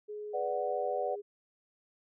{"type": "tone with pitch glide", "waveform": "sine", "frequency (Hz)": [419.7, 409.4], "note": ["G#4", "G#4"], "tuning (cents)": [18, -25], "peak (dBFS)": -38, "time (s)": [0.08, 1.22], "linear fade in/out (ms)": 20, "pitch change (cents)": -43, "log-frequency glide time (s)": [0.35, 0.96]}
{"type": "chord", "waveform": "sine", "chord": "B minor", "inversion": "none", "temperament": "equal", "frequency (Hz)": [493.9, 587.3, 740], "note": ["B4", "D5", "F#5"], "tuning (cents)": [0, 0, 0], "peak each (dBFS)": -35, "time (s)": [0.33, 1.16], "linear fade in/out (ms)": 20}
{"effects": []}